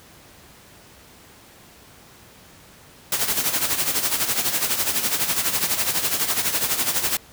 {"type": "noise with tremolo", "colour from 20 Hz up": "white", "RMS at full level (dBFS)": -20, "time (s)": [3.12, 7.17], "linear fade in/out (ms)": 2, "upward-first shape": "sine", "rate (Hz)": 12, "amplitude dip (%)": 65, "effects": ["pink hiss -48 dBFS RMS until 7.32 s", "high-pass 60 Hz 12 dB/octave"]}